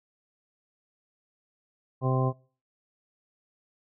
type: harmonic tone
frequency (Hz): 130.1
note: C3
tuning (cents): -9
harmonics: 1 / 2 / 3 / 4 / 5 / 6 / 8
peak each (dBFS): -24 / -33 / -33 / -34 / -36 / -36 / -34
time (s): 2.01-2.33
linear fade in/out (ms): 50
effects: noise-tail reverb RT60 0.4 s tail -23 dB re dry